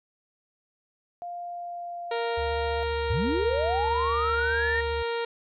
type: tone with pitch glide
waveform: sine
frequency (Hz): 700 to 694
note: F5 to F5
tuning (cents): +4 to -11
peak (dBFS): -33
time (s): 1.22-2.83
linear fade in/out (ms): 0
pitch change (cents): -15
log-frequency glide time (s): 1.43-2.19
type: harmonic tone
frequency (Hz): 466.2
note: A#4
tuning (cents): 0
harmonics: 1 / 2 / 3 / 4 / 5 / 6 / 7 / 8 / 9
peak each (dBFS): -28 / -34 / -38 / -40 / -42 / -44 / -45 / -46 / -47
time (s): 2.11-5.25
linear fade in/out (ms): 5
type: tone with vibrato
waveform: sine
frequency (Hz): 72.7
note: D2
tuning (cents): -17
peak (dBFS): -32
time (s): 2.37-5.03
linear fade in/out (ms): 10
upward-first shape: square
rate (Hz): 15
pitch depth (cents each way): 62
type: linear sweep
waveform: sine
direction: up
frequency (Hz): 74 to 1864.7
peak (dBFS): -25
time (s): 3.1-4.81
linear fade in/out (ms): 5
effects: none